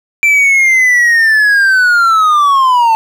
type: linear sweep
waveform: triangle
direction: down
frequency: 2349 to 882 Hz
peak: -4 dBFS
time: 0.23-2.95 s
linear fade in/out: 0 ms
effects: 7-bit